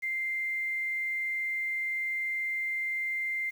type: tone with quantisation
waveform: sine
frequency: 2093 Hz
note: C7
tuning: in tune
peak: -29 dBFS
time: 0.02-3.51 s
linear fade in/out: 20 ms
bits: 9
effects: none